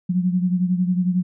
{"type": "beating tone pair", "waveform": "sine", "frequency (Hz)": [179.3, 190.3], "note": ["F3", "F#3"], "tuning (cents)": [46, 49], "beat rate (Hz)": 11, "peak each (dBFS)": [-18, -24], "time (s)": [0.09, 1.23], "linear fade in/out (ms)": 10, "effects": []}